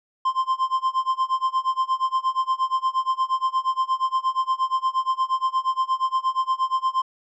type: tone with tremolo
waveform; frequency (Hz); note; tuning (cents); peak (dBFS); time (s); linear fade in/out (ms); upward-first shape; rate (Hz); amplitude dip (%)
triangle; 1046.5; C6; 0; -15; 0.25-7.02; 5; sine; 8.5; 95
effects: resampled to 16000 Hz